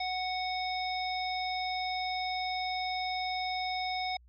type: harmonic tone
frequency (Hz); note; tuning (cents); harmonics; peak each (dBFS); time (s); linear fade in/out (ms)
740; F#5; 0; 1 / 3 / 5 / 7; -33 / -38 / -40 / -41; 0-4.17; 5
effects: added 60 Hz sine -56 dBFS peak until 4.28 s